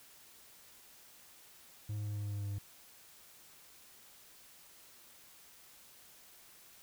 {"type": "tone with pitch steps", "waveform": "triangle", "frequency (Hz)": [105.5, 104.77, 104.05, 103.33, 102.62, 101.91, 101.2, 100.5], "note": ["G#2", "G#2", "G#2", "G#2", "G#2", "G#2", "G#2", "G2"], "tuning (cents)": [28, 16, 4, -8, -20, -32, -44, 44], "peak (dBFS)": -34, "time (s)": [1.89, 2.586], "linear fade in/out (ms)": 5, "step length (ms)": 87, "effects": ["white hiss -59 dBFS RMS until 6.82 s"]}